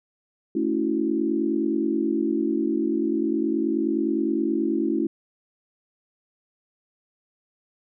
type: chord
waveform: sine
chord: F# minor seventh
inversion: first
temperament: equal with one note detuned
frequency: 220 / 280.2 / 329.6 / 370 Hz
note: A3 / C#4 / E4 / F#4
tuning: 0 / +19 / 0 / 0 cents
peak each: -28 / -26 / -24 / -30 dBFS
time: 0.55-5.07 s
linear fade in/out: 5 ms
effects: none